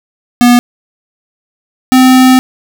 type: tone pair in turn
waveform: square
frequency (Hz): 243.1 / 257.6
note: B3 / C4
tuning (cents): -27 / -27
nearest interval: minor second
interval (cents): 100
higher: second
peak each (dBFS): -3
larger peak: neither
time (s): 0.41-0.59 / 1.92-2.39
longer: second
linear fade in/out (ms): 0
effects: none